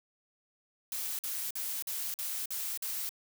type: noise bursts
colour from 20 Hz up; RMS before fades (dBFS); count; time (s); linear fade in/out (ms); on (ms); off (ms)
blue; -36; 7; 0.92-3.092; 2; 270; 47
effects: none